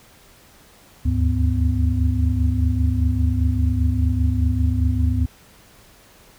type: tone cluster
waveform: sine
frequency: 73.6 / 78.6 / 101.4 / 252.1 Hz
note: D2 / D#2 / G#2 / B3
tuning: +4 / +18 / -41 / +36 cents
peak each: -19 / -25 / -21 / -25 dBFS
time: 1.05-5.26 s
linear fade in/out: 10 ms
effects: pink hiss -50 dBFS RMS until 6.38 s